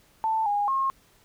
sine tone with pitch steps, 885 / 819 / 1076 Hz, A5 / G#5 / C6, +10 / -24 / +48 cents, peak -22 dBFS, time 0.24-0.9 s, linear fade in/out 0 ms, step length 220 ms, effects pink hiss -60 dBFS RMS until 1.24 s

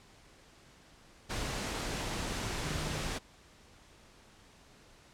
sine tone in noise, 151.4 Hz, D#3, 47 cents flat, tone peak -42 dBFS, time 2.62-3.12 s, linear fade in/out 20 ms, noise pink, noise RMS -36 dBFS, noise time 1.29-3.19 s, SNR -9 dB, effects pink hiss -59 dBFS RMS until 5.13 s + low-pass 8000 Hz 12 dB/octave

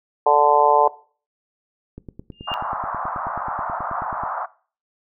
harmonic tone, 146.83 Hz, D3, in tune, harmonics 3 / 4 / 5 / 6 / 7, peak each -20 / -19 / -19 / -16 / -20 dBFS, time 0.26-0.88 s, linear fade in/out 5 ms
click train, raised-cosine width 3 ms, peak -22 dBFS, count 22, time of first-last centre 1.98-4.236 s, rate 9.31 Hz
sine tone with exponential growth, 2813 Hz, F7, 12 cents sharp, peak -21 dBFS, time 2.32-2.54 s, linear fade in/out 0 ms, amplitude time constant 47 ms
white band-pass noise, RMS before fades -27 dBFS, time 2.47-4.46 s, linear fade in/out 10 ms, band 660 to 1300 Hz, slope 48 dB/octave
effects noise-tail reverb RT60 0.4 s tail -19 dB re dry

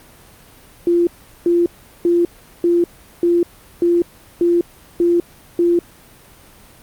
sine tone bursts, 345.3 Hz, F4, 20 cents flat, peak -11 dBFS, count 9, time 0.87-5.79 s, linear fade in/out 2 ms, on 200 ms, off 390 ms, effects pink hiss -45 dBFS RMS until 6.82 s + Opus 32 kbps

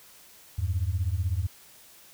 sine beating tone pair, 82.41 / 98.41 Hz, E2 / G2, 0 / +7 cents, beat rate 16 Hz, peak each -27 dBFS, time 0.58-1.47 s, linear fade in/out 10 ms, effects tanh soft clip ceiling -17 dBFS + white hiss -53 dBFS RMS until 2.13 s

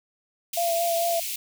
white high-pass noise, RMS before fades -31 dBFS, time 0.53-1.36 s, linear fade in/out 5 ms, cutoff 2200 Hz, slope 48 dB/octave
sine tone with vibrato, 679 Hz, F5, 49 cents flat, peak -22 dBFS, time 0.57-1.2 s, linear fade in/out 5 ms, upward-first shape triangle, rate 4.5 Hz, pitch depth 26 cents each way
effects none

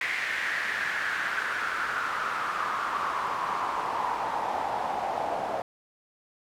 pink noise with band-pass filter sweep, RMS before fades -30 dBFS, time 0.01-5.62 s, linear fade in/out 2 ms, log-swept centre 2000 to 710 Hz, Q 4.6, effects none

